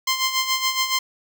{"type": "tone with tremolo", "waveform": "10% pulse", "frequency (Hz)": 1046.5, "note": "C6", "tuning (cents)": 0, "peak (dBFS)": -9, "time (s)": [0.07, 0.99], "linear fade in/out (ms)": 5, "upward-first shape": "sine", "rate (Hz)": 7.1, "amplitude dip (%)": 65, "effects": []}